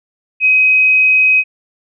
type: tone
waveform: sine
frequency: 2527 Hz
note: D#7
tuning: 26 cents sharp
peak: -7 dBFS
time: 0.4-1.44 s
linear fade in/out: 50 ms
effects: none